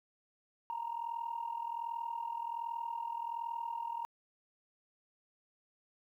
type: tone with amplitude modulation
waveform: sine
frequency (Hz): 932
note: A#5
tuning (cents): -1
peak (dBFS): -32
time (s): 0.7-4.05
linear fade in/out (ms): 0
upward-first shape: sine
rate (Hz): 41.3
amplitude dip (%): 80
effects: tanh soft clip ceiling -30 dBFS + 12-bit